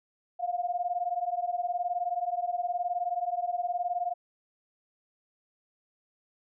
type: beating tone pair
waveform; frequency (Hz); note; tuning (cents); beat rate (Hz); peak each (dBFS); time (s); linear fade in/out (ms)
sine; 698.5 / 717.5; F5 / F5; 0 / +47; 19; -31; 0.39-4.14; 20
effects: none